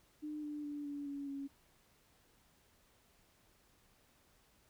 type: tone with pitch steps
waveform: sine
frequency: 301.7 / 296.7 / 291.8 / 286.9 / 282.1 / 277.5 Hz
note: D4 / D4 / D4 / D4 / C#4 / C#4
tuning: +47 / +18 / -11 / -40 / +30 / +2 cents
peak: -40 dBFS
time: 0.22-1.48 s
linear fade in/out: 20 ms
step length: 210 ms
effects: pink hiss -70 dBFS RMS until 4.69 s